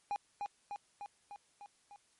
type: tone with echo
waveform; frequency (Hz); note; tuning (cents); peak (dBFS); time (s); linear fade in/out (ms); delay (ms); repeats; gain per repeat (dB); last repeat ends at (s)
triangle; 816; G#5; -31; -31; 0.11-0.16; 0; 300; 6; -3; 1.96
effects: white hiss -71 dBFS RMS until 2.19 s + MP3 48 kbps

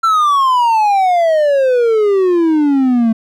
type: exponential sweep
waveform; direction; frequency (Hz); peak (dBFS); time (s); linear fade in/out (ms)
triangle; down; 1358 to 220.8; -7; 0.03-3.13; 10
effects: none

